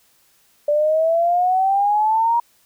sine exponential sweep, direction up, 584 to 950 Hz, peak -14 dBFS, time 0.68-2.4 s, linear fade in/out 5 ms, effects white hiss -58 dBFS RMS until 2.65 s

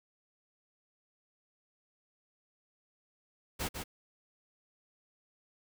pink noise with echo, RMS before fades -35 dBFS, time 3.59-3.69 s, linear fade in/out 20 ms, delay 150 ms, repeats 1, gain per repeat -5 dB, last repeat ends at 3.84 s, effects none

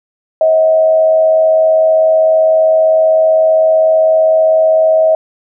sine tone with frequency modulation, 638 Hz, D#5, 43 cents sharp, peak -6 dBFS, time 0.41-5.15 s, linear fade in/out 2 ms, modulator 95.6 Hz, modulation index 0.33, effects none

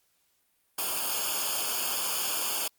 white noise with comb filter, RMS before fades -30 dBFS, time 0.78-2.68 s, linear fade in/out 5 ms, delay 0.51 ms, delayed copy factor -0.85, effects white hiss -71 dBFS RMS until 2.78 s + Opus 48 kbps

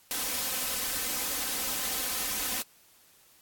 white noise with comb filter, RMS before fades -31 dBFS, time 0.11-2.62 s, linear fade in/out 0 ms, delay 3.9 ms, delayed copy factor +0.8, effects white hiss -60 dBFS RMS until 3.41 s + AAC 64 kbps

